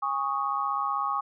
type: chord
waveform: sine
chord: Ab suspended fourth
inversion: none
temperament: equal with one note detuned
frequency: 818.2 / 1108.7 / 1244.5 Hz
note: Ab5 / Db6 / Eb6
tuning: -26 / 0 / 0 cents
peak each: -32 / -28 / -31 dBFS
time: 0.02-1.21 s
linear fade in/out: 10 ms
effects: none